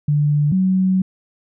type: tone pair in turn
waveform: sine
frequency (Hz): 147.3 / 187.47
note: D3 / F#3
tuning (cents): +6 / +23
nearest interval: major third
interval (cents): 417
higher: second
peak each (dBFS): -13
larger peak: neither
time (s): 0.08-0.52 / 0.52-1.02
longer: second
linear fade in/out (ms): 5
effects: none